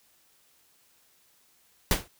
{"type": "noise with exponential decay", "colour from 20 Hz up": "pink", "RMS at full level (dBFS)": -19, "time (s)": [1.91, 2.08], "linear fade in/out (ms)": 1, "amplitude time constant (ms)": 36, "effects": ["white hiss -64 dBFS RMS until 2.19 s"]}